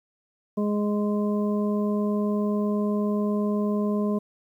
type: harmonic tone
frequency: 207.7 Hz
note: G#3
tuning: in tune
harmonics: 1 / 2 / 3 / 5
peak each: -23 / -29 / -33 / -37 dBFS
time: 0.57-4.19 s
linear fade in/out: 10 ms
effects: 10-bit